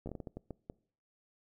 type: slowing click train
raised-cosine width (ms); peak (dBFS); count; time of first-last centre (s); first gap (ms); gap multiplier
2; -28; 10; 0.06-0.699; 13; 1.4
effects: noise-tail reverb RT60 0.5 s tail -23 dB re dry